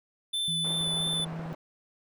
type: tone with vibrato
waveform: square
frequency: 3520 Hz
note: A7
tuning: in tune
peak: -28 dBFS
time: 0.33-1.25 s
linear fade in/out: 10 ms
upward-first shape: sine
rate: 3 Hz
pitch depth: 11 cents each way
type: tone with pitch glide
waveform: sine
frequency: 164.81 to 163.58 Hz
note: E3 to E3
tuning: 0 to -13 cents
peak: -34 dBFS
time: 0.48-1.53 s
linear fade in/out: 0 ms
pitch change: -13 cents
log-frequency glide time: 0.72-1.12 s
type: band-pass noise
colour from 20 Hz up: white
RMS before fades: -43 dBFS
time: 0.64-1.55 s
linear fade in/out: 5 ms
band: 170 to 840 Hz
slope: 12 dB/octave
type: click train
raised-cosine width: 3 ms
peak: -33 dBFS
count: 12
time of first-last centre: 0.81-1.524 s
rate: 15.4 Hz
effects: none